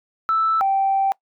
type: tone pair in turn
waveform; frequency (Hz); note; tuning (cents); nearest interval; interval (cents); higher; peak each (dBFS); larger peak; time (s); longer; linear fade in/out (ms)
sine; 1318.5 / 779.9; E6 / G5; 0 / -9; major sixth; 909; first; -15; neither; 0.29-0.61 / 0.61-1.12; second; 0
effects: noise-tail reverb RT60 0.1 s tail -23 dB re dry + tanh soft clip ceiling -11 dBFS